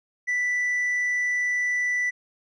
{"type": "tone with hard clipping", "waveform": "triangle", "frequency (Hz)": 1975.5, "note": "B6", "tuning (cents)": 0, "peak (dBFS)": -21, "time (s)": [0.27, 2.11], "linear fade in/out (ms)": 20, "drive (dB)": 1, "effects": []}